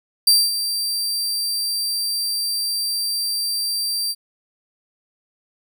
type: tone with ADSR envelope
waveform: sawtooth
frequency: 4699 Hz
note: D8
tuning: in tune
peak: -7 dBFS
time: 0.27-4.15 s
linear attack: 5 ms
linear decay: 230 ms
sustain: -11 dB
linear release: 44 ms
effects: none